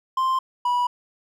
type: tone pair in turn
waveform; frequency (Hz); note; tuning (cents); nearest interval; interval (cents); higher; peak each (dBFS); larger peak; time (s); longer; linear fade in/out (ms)
triangle; 1046.5 / 977.5; C6 / B5; 0 / -18; minor second; 118; first; -17; neither; 0.17-0.39 / 0.65-0.87; neither; 5
effects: none